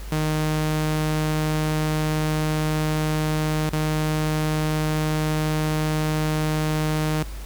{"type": "tone with dropouts", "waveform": "sawtooth", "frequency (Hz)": 154.5, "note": "D#3", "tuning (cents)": -12, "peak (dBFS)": -17, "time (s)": [0.12, 7.23], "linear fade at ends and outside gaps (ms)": 2, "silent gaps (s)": [3.693, 3.729], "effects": ["added 50 Hz sine -32 dBFS peak until 7.45 s", "pink hiss -43 dBFS RMS until 7.45 s"]}